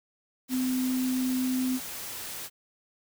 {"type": "tone in noise", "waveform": "sine", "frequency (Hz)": 256.1, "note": "C4", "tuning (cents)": -37, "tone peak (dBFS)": -25, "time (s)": [0.49, 1.8], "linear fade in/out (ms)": 50, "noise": "white", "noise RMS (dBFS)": -38, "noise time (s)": [0.48, 2.5], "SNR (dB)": 10, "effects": []}